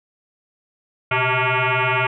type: tone with frequency modulation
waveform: sine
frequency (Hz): 646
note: E5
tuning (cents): -35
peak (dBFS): -16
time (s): 1.11-2.07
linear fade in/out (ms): 5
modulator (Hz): 256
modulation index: 8
effects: none